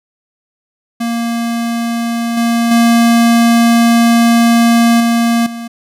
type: tone with level steps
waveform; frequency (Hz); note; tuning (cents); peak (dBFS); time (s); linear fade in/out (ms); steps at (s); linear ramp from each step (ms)
square; 233.1; A#3; 0; -15 / -11 / -7 / -10 / -23; 1-5.68; 10; 2.37 / 2.71 / 5 / 5.46; 5
effects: resampled to 32000 Hz